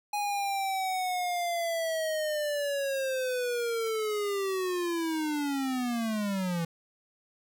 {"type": "linear sweep", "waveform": "square", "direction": "down", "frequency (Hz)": [830.6, 164.1], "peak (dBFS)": -29, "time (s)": [0.13, 6.65], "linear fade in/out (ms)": 5, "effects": []}